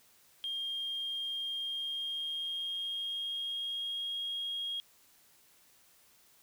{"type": "tone with pitch glide", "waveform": "sine", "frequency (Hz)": [3215, 3269], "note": ["G7", "G#7"], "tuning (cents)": [43, -28], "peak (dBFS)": -33, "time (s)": [0.44, 4.8], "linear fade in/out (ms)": 0, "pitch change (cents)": 29, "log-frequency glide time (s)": [1.58, 4.13], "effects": ["tanh soft clip ceiling -30 dBFS", "white hiss -64 dBFS RMS until 6.42 s"]}